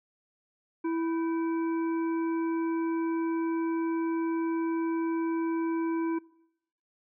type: harmonic tone with a mistuned harmonic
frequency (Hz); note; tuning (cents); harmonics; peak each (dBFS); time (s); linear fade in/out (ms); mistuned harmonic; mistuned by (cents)
329.6; E4; 0; 1 / 3 / 5 / 7; -27 / -38 / -46 / -49; 0.84-6.19; 10; 5; -120
effects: noise-tail reverb RT60 0.8 s tail -23 dB re dry